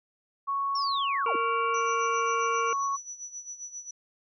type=tone; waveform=sine; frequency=1108.7 Hz; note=C#6; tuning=in tune; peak=-26 dBFS; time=0.47-2.97 s; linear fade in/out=20 ms
type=linear sweep; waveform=sine; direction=down; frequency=5588 to 238.2 Hz; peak=-31 dBFS; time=0.75-1.36 s; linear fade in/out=5 ms
type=harmonic tone; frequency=462.2 Hz; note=A#4; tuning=15 cents flat; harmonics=1 / 3 / 5 / 6; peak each=-31 / -33 / -36 / -39 dBFS; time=1.26-2.73 s; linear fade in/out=2 ms
type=tone with tremolo; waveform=sine; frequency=5920 Hz; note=F#8; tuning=in tune; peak=-35 dBFS; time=1.74-3.91 s; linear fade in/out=5 ms; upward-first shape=sine; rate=7.5 Hz; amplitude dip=75%
effects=none